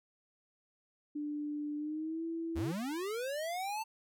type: tone with pitch glide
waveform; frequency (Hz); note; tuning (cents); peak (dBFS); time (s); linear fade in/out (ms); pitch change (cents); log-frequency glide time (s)
sine; 295.9 to 330.2; D4 to E4; +13 to +3; -35; 1.15-2.72; 10; +190; 1.77-2.24
type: linear sweep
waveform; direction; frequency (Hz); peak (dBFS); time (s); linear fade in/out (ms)
square; up; 61.74 to 900; -36; 2.55-3.84; 20
effects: none